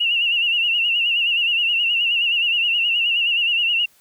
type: tone with vibrato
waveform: sine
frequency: 2794 Hz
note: F7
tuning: in tune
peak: -16 dBFS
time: 0-3.86 s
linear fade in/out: 10 ms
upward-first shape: sine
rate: 9.5 Hz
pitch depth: 75 cents each way
effects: white hiss -56 dBFS RMS until 4 s